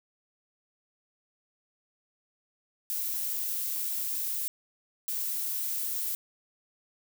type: noise bursts at uneven times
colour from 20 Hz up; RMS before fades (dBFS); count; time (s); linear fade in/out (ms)
violet; -32; 2; 2.9-4.48 / 5.08-6.15; 0
effects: none